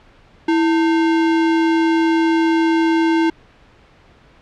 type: tone with sample-and-hold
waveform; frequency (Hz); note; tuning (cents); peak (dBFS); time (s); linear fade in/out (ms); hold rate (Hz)
sine; 327.4; E4; -12; -12; 0.48-3.3; 5; 1225
effects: pink hiss -49 dBFS RMS until 4.41 s + low-pass 3000 Hz 12 dB/octave